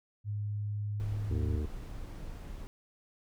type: tone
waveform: sine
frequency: 103.83 Hz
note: G#2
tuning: in tune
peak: -32 dBFS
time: 0.24-1.6 s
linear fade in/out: 50 ms
type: noise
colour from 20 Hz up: brown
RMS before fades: -42 dBFS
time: 1-2.67 s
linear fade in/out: 0 ms
type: harmonic tone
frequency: 75.4 Hz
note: D2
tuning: 46 cents sharp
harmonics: 1 / 3 / 4 / 5 / 6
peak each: -31 / -41 / -43 / -45 / -47 dBFS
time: 1.3-1.66 s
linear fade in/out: 5 ms
effects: none